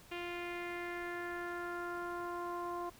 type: tone with low-pass filter sweep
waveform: sawtooth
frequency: 349.2 Hz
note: F4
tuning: in tune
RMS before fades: -41 dBFS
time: 0.11-2.9 s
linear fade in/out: 10 ms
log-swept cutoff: 2700 to 970 Hz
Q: 3.6
effects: pink hiss -59 dBFS RMS until 2.99 s